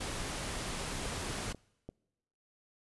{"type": "noise", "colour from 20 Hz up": "pink", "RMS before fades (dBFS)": -38, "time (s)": [0, 1.53], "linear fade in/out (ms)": 10}
{"type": "clicks", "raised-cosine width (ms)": 2, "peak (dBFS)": -30, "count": 3, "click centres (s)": [1.386, 1.547, 1.89]}
{"effects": ["noise-tail reverb RT60 1.0 s tail -26 dB re dry", "resampled to 24000 Hz"]}